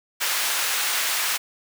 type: high-pass noise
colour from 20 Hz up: pink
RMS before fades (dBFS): -24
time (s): 0.2-1.38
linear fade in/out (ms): 20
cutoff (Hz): 1300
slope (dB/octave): 12
effects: none